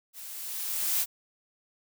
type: noise with level ramp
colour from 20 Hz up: blue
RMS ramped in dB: -44 to -25 dBFS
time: 0.13-1.06 s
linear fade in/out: 50 ms
effects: none